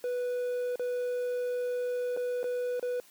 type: tone with dropouts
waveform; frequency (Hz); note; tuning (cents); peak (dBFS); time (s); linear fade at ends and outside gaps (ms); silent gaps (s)
triangle; 493; B4; -3; -27; 0.04-3; 1; 0.757-0.795 / 2.165-2.172 / 2.431-2.441 / 2.796-2.827
effects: white hiss -58 dBFS RMS until 3.1 s + high-pass 200 Hz 12 dB/octave